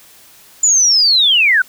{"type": "linear sweep", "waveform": "sine", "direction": "down", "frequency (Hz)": [7090, 1436], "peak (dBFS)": -8, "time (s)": [0.63, 1.62], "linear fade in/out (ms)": 5, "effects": ["white hiss -44 dBFS RMS until 1.68 s"]}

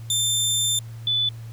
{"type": "tone pair in turn", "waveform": ["20% pulse", "sine"], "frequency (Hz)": [3571, 3485], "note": ["A7", "A7"], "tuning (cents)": [25, -17], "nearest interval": "unison", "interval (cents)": 42, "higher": "first", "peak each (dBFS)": [-14, -19], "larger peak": "first", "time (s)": [[0.1, 0.79], [1.07, 1.29]], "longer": "first", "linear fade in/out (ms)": 2, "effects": ["added 114 Hz sine -34 dBFS peak until 1.52 s", "pink hiss -52 dBFS RMS until 1.52 s"]}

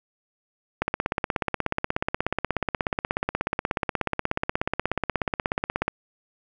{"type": "click train", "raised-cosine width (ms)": 0.5, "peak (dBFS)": -8, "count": 85, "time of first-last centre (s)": [0.82, 5.88], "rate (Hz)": 16.6, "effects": []}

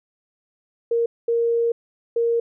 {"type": "tone bursts at uneven times", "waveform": "sine", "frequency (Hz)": 466.2, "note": "A#4", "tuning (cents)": 0, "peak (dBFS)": -17, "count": 3, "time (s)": [[0.91, 1.06], [1.28, 1.72], [2.16, 2.4]], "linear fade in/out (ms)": 5, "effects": []}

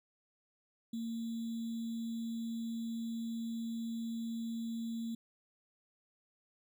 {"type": "tone with sample-and-hold", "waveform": "sine", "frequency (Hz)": 228.9, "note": "A#3", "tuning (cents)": -31, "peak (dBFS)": -36, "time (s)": [0.93, 5.15], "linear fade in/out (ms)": 5, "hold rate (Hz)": 3675, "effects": []}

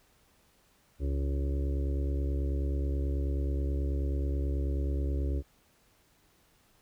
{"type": "harmonic tone", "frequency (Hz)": 69.3, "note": "C#2", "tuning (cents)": 0, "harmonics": [1, 2, 4, 5, 6, 7, 8], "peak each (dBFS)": [-28, -40, -40, -42, -44, -51, -48], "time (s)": [0.99, 5.43], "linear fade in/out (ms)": 50, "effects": ["pink hiss -66 dBFS RMS until 6.81 s"]}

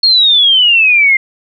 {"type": "exponential sweep", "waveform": "sine", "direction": "down", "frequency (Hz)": [4337, 2092], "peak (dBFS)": -5, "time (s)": [0.03, 1.17], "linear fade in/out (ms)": 5, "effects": []}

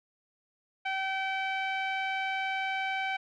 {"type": "tone with low-pass filter", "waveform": "sawtooth", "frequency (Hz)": 769, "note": "G5", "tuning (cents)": -33, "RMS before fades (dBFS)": -32, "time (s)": [0.85, 3.17], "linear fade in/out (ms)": 10, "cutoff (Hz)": 2500, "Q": 2.8, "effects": []}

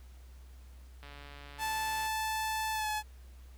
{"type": "click train", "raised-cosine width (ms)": 0.3, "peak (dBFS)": -34, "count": 149, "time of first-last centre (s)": [1.03, 2.065], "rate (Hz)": 143}
{"type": "tone with pitch glide", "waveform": "sawtooth", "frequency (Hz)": [875, 854], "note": ["A5", "G#5"], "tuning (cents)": [-10, 48], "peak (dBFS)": -28, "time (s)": [1.58, 3.03], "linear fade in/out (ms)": 50, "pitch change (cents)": -42, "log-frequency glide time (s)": [2.73, 2.88]}
{"effects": ["added 63 Hz sine -49 dBFS peak until 3.57 s", "pink hiss -64 dBFS RMS until 3.57 s"]}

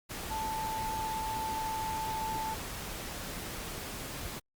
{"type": "tone in noise", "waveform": "sine", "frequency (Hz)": 880, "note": "A5", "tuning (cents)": 0, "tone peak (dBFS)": -33, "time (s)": [0.3, 2.55], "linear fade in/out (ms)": 20, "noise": "pink", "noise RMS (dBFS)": -40, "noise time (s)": [0.09, 4.4], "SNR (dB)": 4, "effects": ["Opus 48 kbps"]}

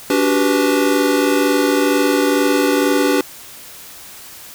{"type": "chord", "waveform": "square", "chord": "G major seventh", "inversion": "second", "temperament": "equal with one note detuned", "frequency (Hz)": [287.6, 370, 392, 493.9], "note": ["D4", "F#4", "G4", "B4"], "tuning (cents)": [-36, 0, 0, 0], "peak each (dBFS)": [-17, -22, -20, -20], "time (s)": [0.1, 3.21], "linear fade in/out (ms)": 2, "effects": ["white hiss -37 dBFS RMS until 4.54 s"]}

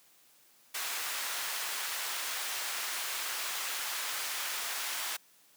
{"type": "high-pass noise", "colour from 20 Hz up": "pink", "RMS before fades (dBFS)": -36, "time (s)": [0.74, 5.17], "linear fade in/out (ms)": 10, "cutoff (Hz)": 1200, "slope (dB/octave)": 12, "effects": ["white hiss -63 dBFS RMS until 5.56 s", "high-pass 150 Hz 12 dB/octave"]}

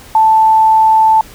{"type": "tone", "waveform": "sine", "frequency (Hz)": 880, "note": "A5", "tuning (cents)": 0, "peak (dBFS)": -5, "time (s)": [0.15, 1.21], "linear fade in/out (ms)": 2, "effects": ["pink hiss -37 dBFS RMS until 1.34 s"]}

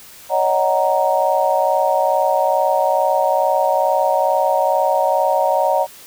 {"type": "chord", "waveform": "sine", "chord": "D# minor seventh", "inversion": "third", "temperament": "just", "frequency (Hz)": [560, 622.3, 746.7, 933.4], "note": ["C#5", "D#5", "F#5", "A#5"], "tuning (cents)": [18, 0, 16, 2], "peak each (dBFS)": -19, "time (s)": [0.29, 5.87], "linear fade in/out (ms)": 50, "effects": ["white hiss -41 dBFS RMS until 6.06 s"]}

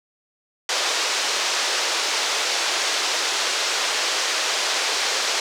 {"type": "band-pass noise", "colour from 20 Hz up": "white", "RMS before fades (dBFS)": -23, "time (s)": [0.69, 5.4], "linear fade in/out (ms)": 2, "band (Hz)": [390, 6200], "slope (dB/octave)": 24, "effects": []}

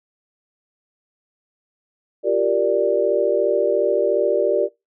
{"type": "chord", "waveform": "sine", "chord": "G minor seventh", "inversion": "third", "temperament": "equal", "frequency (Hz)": [349.2, 392, 466.2, 587.3], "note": ["F4", "G4", "Bb4", "D5"], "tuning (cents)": [0, 0, 0, 0], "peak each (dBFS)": [-25, -21, -21, -19], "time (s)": [2.23, 4.69], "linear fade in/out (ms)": 50, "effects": ["noise-tail reverb RT60 0.2 s tail -21 dB re dry"]}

